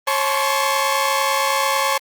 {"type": "tone cluster", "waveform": "sawtooth", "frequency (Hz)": [545, 864, 1052, 1121], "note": ["C#5", "A5", "C6", "C#6"], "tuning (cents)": [-29, -32, 9, 19], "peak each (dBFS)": -19, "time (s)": [0.07, 1.98], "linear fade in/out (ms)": 5, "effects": ["Opus 32 kbps"]}